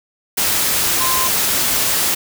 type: tone in noise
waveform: sine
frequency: 1038 Hz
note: C6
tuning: 14 cents flat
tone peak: -20 dBFS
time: 1-1.28 s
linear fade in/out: 10 ms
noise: white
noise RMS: -17 dBFS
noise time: 0.37-2.15 s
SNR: -6 dB
effects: none